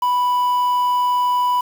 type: tone with quantisation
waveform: triangle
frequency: 987.8 Hz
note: B5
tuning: in tune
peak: -13 dBFS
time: 0.02-1.61 s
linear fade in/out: 5 ms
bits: 6
effects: none